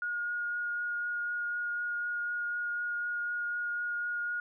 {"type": "tone with vibrato", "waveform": "sine", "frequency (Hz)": 1434, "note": "F6", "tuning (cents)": 45, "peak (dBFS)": -31, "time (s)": [0.02, 4.4], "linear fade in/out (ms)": 2, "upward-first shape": "triangle", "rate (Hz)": 4, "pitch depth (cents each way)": 11, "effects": []}